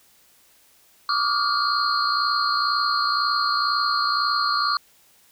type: tone cluster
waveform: sine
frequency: 1153 / 1215 / 1412 / 4220 / 4577 Hz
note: D6 / D#6 / F6 / C8 / D8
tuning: -32 / -42 / +19 / +14 / -45 cents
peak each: -23 / -27 / -27 / -25 / -31 dBFS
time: 1.09-4.77 s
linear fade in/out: 2 ms
effects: white hiss -57 dBFS RMS until 5.31 s